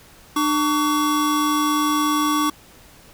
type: tone pair together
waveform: square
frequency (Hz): 300 / 1132.6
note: D4 / C#6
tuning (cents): +37 / +37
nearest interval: octave + major seventh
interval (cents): 2300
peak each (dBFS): -21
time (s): 0.36-2.5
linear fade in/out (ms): 5
effects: pink hiss -48 dBFS RMS until 3.13 s